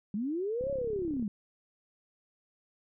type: linear two-way sweep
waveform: sine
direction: up then down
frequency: 192.1 to 565 to 192.1 Hz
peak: -30 dBFS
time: 0.14-1.28 s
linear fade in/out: 2 ms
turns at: 0.71 s
type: click train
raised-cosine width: 3 ms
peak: -31 dBFS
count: 22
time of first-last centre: 0.61-1.226 s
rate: 34.1 Hz
effects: none